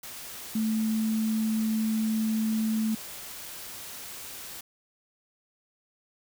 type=tone in noise; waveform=sine; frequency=220 Hz; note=A3; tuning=in tune; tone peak=-24 dBFS; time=0.55-2.95 s; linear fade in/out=5 ms; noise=white; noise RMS=-41 dBFS; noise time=0.03-4.61 s; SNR=+14 dB; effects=none